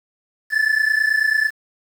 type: tone pair together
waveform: triangle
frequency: 1730.8 / 1760 Hz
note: A6 / A6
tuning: -29 / 0 cents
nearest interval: unison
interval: 29 cents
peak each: -16 / -17 dBFS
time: 0.5-1.51 s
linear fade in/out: 50 ms
effects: 7-bit